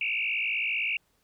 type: tone with frequency modulation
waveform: sine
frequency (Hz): 2521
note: D#7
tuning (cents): +22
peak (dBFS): -26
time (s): 0.01-0.97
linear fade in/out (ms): 2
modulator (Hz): 55.5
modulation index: 5
effects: pink hiss -70 dBFS RMS until 1.23 s